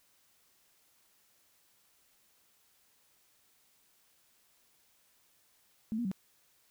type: tone with pitch steps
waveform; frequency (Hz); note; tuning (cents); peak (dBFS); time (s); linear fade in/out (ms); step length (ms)
sine; 219.6 / 239.7 / 190.1; A3 / A#3 / F#3; -3 / +48 / +47; -31; 5.92-6.115; 0; 65
effects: white hiss -69 dBFS RMS until 6.7 s